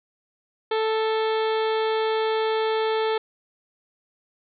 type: harmonic tone with a mistuned harmonic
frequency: 440 Hz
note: A4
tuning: in tune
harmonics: 1 / 2 / 3 / 4 / 5 / 6 / 7 / 8 / 9 / 10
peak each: -22 / -28 / -33 / -36 / -38 / -41 / -39 / -39 / -43 / -46 dBFS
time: 0.71-3.18 s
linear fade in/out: 5 ms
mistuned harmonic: 7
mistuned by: +60 cents
effects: none